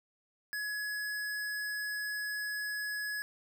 square tone, 1687 Hz, G#6, 27 cents sharp, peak -35 dBFS, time 0.53-3.22 s, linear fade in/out 0 ms, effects none

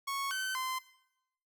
sawtooth tone with pitch steps, 1104 / 1531 / 1035 Hz, C#6 / G6 / C6, -7 / -41 / -19 cents, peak -30 dBFS, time 0.07-0.79 s, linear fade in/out 10 ms, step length 240 ms, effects noise-tail reverb RT60 0.8 s tail -17 dB re dry

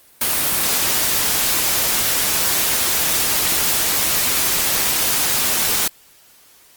white noise, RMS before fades -18 dBFS, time 0.21-5.88 s, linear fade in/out 5 ms, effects white hiss -50 dBFS RMS until 6.76 s + Opus 32 kbps

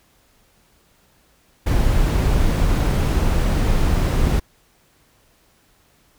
brown noise, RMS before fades -17 dBFS, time 1.66-4.4 s, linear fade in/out 10 ms, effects pink hiss -58 dBFS RMS until 6.18 s

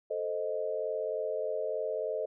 sine chord, A diminished, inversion none, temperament equal, 440 / 523.3 / 622.3 Hz, A4 / C5 / Eb5, 0 / 0 / 0 cents, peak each -35 / -36 / -34 dBFS, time 0.1-2.26 s, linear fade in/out 10 ms, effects none

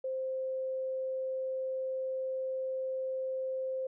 sine tone, 523.3 Hz, C5, in tune, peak -32 dBFS, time 0.04-3.87 s, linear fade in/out 5 ms, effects none

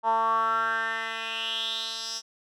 10% pulse tone with band-pass filter sweep, 224.9 Hz, A3, 38 cents sharp, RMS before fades -28 dBFS, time 0.03-2.22 s, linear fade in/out 50 ms, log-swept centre 870 to 5500 Hz, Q 5.4, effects none

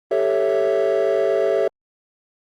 triangle chord, A dominant seventh, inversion third, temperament equal, 392 / 440 / 554.4 / 659.3 Hz, G4 / A4 / C#5 / E5, 0 / 0 / 0 / 0 cents, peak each -19 dBFS, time 0.11-1.68 s, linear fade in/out 5 ms, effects tanh soft clip ceiling -9 dBFS + Opus 32 kbps

